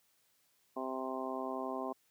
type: harmonic tone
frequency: 130.9 Hz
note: C3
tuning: 1 cent sharp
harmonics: 2 / 3 / 4 / 5 / 6 / 7 / 8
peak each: -42 / -43 / -46 / -42 / -45 / -48 / -43 dBFS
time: 0.76-1.93 s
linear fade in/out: 10 ms
effects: white hiss -73 dBFS RMS until 2.1 s + high-pass 60 Hz 12 dB/octave